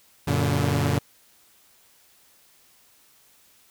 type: chord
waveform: sawtooth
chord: Gb augmented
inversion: none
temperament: equal with one note detuned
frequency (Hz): 92.5 / 116.54 / 143.4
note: Gb2 / Bb2 / D3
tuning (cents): 0 / 0 / -41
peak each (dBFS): -22 / -22 / -20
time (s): 0.27-0.99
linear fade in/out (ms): 10
effects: white hiss -58 dBFS RMS until 3.7 s